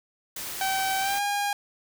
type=noise; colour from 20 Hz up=white; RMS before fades=-35 dBFS; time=0.36-1.19 s; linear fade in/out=5 ms
type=tone with pitch glide; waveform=sawtooth; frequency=770 to 813 Hz; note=G5 to G#5; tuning=-31 to -37 cents; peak=-21 dBFS; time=0.61-1.53 s; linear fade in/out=2 ms; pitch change=+94 cents; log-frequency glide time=0.99-1.21 s
effects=none